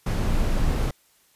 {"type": "noise", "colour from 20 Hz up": "brown", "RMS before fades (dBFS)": -22, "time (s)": [0.06, 0.91], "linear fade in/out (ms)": 5, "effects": ["white hiss -61 dBFS RMS until 1.35 s", "resampled to 32000 Hz"]}